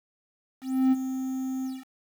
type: tone with ADSR envelope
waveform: triangle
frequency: 261.6 Hz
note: C4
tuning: in tune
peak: -15 dBFS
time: 0.61-1.85 s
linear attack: 310 ms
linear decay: 31 ms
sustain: -11 dB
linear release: 200 ms
effects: 8-bit